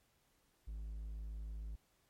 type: tone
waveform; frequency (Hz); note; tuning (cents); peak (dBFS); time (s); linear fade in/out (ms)
triangle; 53.4; G#1; +49; -40; 0.67-1.76; 10
effects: pink hiss -75 dBFS RMS until 2.09 s + MP3 64 kbps